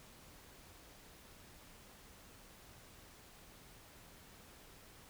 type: silence
effects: pink hiss -59 dBFS RMS until 5.09 s